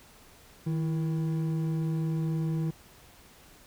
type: tone pair together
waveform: triangle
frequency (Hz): 158.45 / 331.6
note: D#3 / E4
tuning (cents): +32 / +10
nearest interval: octave + minor second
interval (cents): 1278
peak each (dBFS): -25 / -35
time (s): 0.66-2.71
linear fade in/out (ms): 10
effects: pink hiss -55 dBFS RMS until 3.66 s